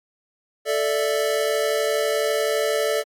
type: chord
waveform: square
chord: A suspended fourth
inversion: none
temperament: equal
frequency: 440 / 587.3 / 659.3 Hz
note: A4 / D5 / E5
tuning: 0 / 0 / 0 cents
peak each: -24 / -24 / -29 dBFS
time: 0.65-3.04 s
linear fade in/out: 50 ms
effects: AAC 48 kbps